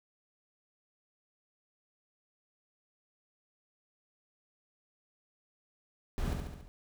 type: noise with echo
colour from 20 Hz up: brown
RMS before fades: -32 dBFS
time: 6.18-6.33 s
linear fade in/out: 0 ms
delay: 70 ms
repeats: 5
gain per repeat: -4 dB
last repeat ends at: 6.68 s
effects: none